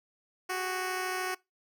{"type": "tone pair together", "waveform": "10% pulse", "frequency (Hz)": [370, 403.2], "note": ["F#4", "G4"], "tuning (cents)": [0, 49], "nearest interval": "minor second", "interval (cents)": 149, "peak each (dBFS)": [-23, -35], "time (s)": [0.49, 1.35], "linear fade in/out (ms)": 10, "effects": ["noise-tail reverb RT60 0.2 s tail -22 dB re dry"]}